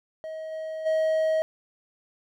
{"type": "tone with level steps", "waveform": "triangle", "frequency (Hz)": 634, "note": "D#5", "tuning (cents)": 32, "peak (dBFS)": [-31, -29, -19], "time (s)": [0.24, 1.42], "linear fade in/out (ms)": 0, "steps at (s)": [0.51, 0.85], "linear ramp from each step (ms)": 20, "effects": []}